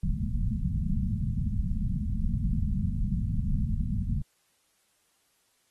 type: low-pass noise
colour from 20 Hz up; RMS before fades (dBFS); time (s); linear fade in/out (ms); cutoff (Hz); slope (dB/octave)
pink; -28; 0.03-4.22; 5; 230; 96
effects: white hiss -70 dBFS RMS until 5.7 s + AAC 32 kbps